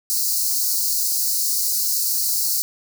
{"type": "high-pass noise", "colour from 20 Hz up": "white", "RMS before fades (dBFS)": -21, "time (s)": [0.1, 2.62], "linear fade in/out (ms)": 0, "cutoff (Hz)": 4200, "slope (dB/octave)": 96, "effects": []}